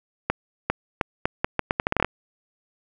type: accelerating click train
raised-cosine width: 0.5 ms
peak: -5 dBFS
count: 14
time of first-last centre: 0.3-2.046 s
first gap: 400 ms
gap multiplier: 0.78
effects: none